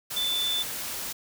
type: tone in noise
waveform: sine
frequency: 3520 Hz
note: A7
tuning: in tune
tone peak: -25 dBFS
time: 0.16-0.63 s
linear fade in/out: 10 ms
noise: white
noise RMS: -34 dBFS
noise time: 0.1-1.13 s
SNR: +6 dB
effects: none